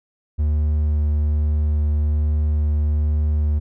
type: tone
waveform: triangle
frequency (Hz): 75.1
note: D2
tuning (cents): +39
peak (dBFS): -14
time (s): 0.38-3.6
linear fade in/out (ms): 20
effects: none